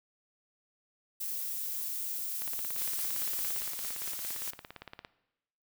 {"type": "noise", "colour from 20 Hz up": "violet", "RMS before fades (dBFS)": -36, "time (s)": [1.2, 3.61], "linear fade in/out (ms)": 10}
{"type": "click train", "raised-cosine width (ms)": 0.3, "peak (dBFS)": -27, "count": 47, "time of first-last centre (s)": [2.42, 5.049], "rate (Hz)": 17.5}
{"type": "noise with tremolo", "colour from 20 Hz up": "blue", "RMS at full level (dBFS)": -36, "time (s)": [2.77, 4.51], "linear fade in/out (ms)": 10, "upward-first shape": "triangle", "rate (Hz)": 4.8, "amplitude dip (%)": 35}
{"effects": ["noise-tail reverb RT60 0.9 s tail -17 dB re dry"]}